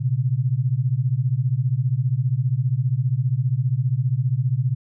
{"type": "beating tone pair", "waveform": "sine", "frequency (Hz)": [120, 135], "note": ["B2", "C#3"], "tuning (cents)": [-49, -45], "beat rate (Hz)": 15, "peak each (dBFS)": -21, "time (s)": [0, 4.75], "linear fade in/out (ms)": 20, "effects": []}